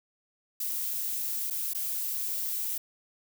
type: noise with dropouts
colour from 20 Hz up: violet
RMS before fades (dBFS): -32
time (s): 0.6-2.78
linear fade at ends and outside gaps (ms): 5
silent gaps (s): 1.502-1.507 / 1.735-1.747
effects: none